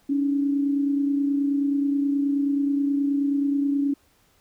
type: tone pair together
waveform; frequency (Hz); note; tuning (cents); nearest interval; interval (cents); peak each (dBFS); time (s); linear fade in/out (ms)
sine; 280.6 / 310; C#4 / D#4; +21 / -6; major second; 173; -20 / -32; 0.09-3.94; 10
effects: pink hiss -62 dBFS RMS until 4.4 s